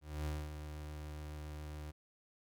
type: tone with ADSR envelope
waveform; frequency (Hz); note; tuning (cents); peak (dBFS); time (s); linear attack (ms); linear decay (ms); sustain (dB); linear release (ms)
35% pulse; 75.6; D#2; -49; -34; 0.01-1.92; 250; 230; -8; 21
effects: none

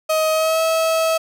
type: tone with pitch glide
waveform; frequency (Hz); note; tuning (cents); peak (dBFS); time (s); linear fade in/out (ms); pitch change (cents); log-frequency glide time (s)
35% pulse; 630 to 647.7; D#5 to E5; +21 to -31; -14; 0.09-1.18; 10; +48; 0.32-0.61
effects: none

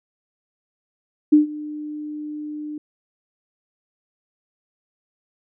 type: tone with ADSR envelope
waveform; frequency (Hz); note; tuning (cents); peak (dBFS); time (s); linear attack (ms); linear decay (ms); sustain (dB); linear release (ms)
sine; 300.4; D4; +39; -7; 1.32-2.78; 12; 130; -21; 3
effects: none

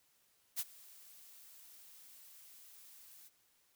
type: noise with ADSR envelope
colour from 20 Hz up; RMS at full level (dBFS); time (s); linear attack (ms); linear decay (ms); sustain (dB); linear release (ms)
blue; -35; 0.56-3.3; 36; 39; -23; 33
effects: white hiss -73 dBFS RMS until 3.75 s

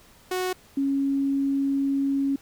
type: tone pair in turn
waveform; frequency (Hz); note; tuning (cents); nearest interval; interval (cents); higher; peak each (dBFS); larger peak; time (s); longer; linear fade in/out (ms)
sawtooth / sine; 368 / 275.7; F#4 / C#4; -9 / -9; perfect fourth; 500; first; -21 / -21; neither; 0.31-0.53 / 0.77-2.36; second; 5
effects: pink hiss -54 dBFS RMS until 2.41 s

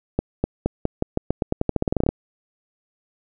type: accelerating click train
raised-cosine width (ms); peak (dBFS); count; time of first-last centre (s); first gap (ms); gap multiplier
2; -6; 20; 0.19-2.09; 250; 0.88
effects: none

